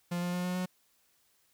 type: tone with pitch steps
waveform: 45% pulse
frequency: 174.7 / 176.63 / 178.58 / 180.55 / 182.54 Hz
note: F3 / F3 / F3 / F#3 / F#3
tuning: +1 / +20 / +39 / -42 / -23 cents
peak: -31 dBFS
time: 0.11-0.66 s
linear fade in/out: 10 ms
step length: 110 ms
effects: white hiss -70 dBFS RMS until 1.53 s